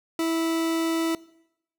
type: tone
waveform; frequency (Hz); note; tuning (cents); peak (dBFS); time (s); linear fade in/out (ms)
40% pulse; 327.9; E4; -9; -22; 0.19-1.15; 2
effects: noise-tail reverb RT60 0.8 s tail -21 dB re dry